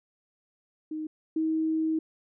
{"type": "tone pair in turn", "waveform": "sine", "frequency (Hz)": [310.9, 318], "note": ["D#4", "D#4"], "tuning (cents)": [-1, 38], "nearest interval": "unison", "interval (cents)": 39, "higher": "second", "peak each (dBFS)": [-31, -24], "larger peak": "second", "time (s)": [[0.91, 1.07], [1.36, 1.99]], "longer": "second", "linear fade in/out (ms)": 5, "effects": []}